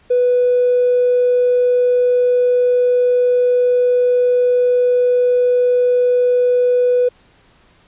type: tone with tanh clipping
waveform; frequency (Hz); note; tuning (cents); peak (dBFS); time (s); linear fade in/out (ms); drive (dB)
triangle; 493.9; B4; 0; -10; 0.1-7.09; 10; 1
effects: pink hiss -52 dBFS RMS until 7.87 s + resampled to 8000 Hz